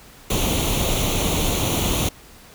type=noise with comb filter; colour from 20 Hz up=pink; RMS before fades=-21 dBFS; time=0.3-2.09 s; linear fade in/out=5 ms; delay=0.3 ms; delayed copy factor=+0.7; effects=pink hiss -46 dBFS RMS until 2.54 s